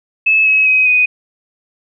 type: tone with pitch steps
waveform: sine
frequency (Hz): 2600 / 2564 / 2529 / 2494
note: E7 / E7 / D#7 / D#7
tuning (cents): -24 / -49 / +28 / +3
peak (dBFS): -8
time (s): 0.26-1.06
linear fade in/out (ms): 10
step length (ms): 200
effects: none